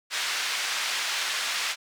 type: band-pass noise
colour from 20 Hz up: pink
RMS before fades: -29 dBFS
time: 0.1-1.76 s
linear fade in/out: 50 ms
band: 1600 to 6000 Hz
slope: 12 dB/octave
effects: none